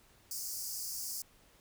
pink high-pass noise, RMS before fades -40 dBFS, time 0.31-1.22 s, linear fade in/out 2 ms, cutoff 4700 Hz, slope 96 dB/octave, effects pink hiss -64 dBFS RMS until 1.6 s

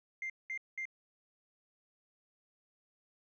sine tone bursts, 2097 Hz, C7, 3 cents sharp, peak -35 dBFS, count 3, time 0.22-0.854 s, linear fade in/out 2 ms, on 78 ms, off 200 ms, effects tanh soft clip ceiling -33 dBFS

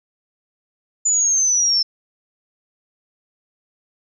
sine linear sweep, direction down, 7040 to 5300 Hz, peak -14 dBFS, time 1.05-1.83 s, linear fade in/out 10 ms, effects none

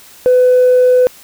triangle tone with tanh clipping, 502 Hz, B4, 28 cents sharp, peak -6 dBFS, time 0.26-1.07 s, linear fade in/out 0 ms, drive 5 dB, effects white hiss -40 dBFS RMS until 1.23 s

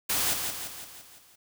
white noise with echo, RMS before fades -27 dBFS, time 0.09-0.34 s, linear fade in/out 10 ms, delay 170 ms, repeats 6, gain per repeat -5 dB, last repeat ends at 1.36 s, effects none

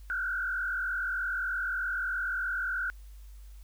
sine tone with frequency modulation, 1480 Hz, F#6, in tune, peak -29 dBFS, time 0.1-2.9 s, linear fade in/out 0 ms, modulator 43.2 Hz, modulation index 1.8, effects added 50 Hz sine -45 dBFS peak until 3.63 s + white hiss -64 dBFS RMS until 3.63 s

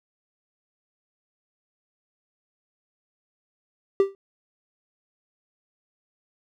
triangle tone with exponential decay, 392 Hz, G4, in tune, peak -10 dBFS, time 4-4.15 s, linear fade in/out 1 ms, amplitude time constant 32 ms, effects none

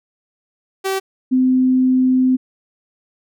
sawtooth / sine tone pair in turn, 385 / 257 Hz, G4 / C4, -31 / -31 cents, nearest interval perfect fifth, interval 700 cents, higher first, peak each -14 / -11 dBFS, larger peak second, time 0.84-1 / 1.31-2.37 s, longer second, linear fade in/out 20 ms, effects none

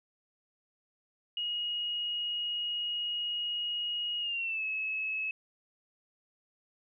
sine tone with pitch glide, 2884 to 2584 Hz, F#7 to E7, -45 to -35 cents, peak -31 dBFS, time 1.37-5.31 s, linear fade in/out 2 ms, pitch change -190 cents, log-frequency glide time 4.2-4.64 s, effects none

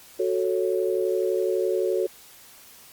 sine chord, F# minor, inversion none, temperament equal with one note detuned, 370 / 441.8 / 554.4 Hz, F#4 / A4 / C#5, 0 / +7 / 0 cents, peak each -24 / -26 / -28 dBFS, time 0.19-2.07 s, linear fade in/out 10 ms, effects white hiss -49 dBFS RMS until 2.92 s + Opus 48 kbps

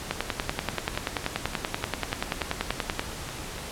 two click trains, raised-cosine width 0.3 ms, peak -19 / -9 dBFS, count 10 / 31, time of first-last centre 0.95-3.582 / 0.11-2.995 s, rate 3.42 / 10.4 Hz, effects pink hiss -37 dBFS RMS until 3.71 s + low-pass 11000 Hz 12 dB/octave

